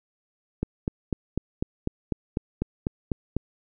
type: click train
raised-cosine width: 3 ms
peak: -12 dBFS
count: 12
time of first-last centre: 0.63-3.366 s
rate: 4.02 Hz
effects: none